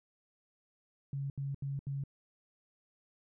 sine tone bursts, 138.7 Hz, C#3, 1 cent sharp, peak -34 dBFS, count 4, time 1.13-2.038 s, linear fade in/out 2 ms, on 170 ms, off 76 ms, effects none

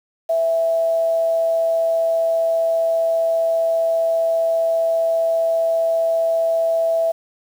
sine tone with amplitude modulation, 660 Hz, E5, 2 cents sharp, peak -14 dBFS, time 0.29-7.12 s, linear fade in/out 10 ms, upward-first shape sine, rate 155 Hz, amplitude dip 25%, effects 7-bit

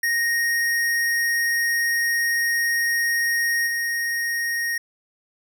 square tone with level steps, 1864.7 Hz, A#6, in tune, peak -20 / -23 dBFS, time 0.03-4.78 s, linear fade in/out 5 ms, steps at 3.66 s, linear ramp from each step 20 ms, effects none

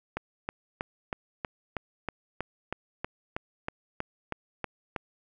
click train, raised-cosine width 0.5 ms, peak -16 dBFS, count 16, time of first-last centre 0.17-4.962 s, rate 3.13 Hz, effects none

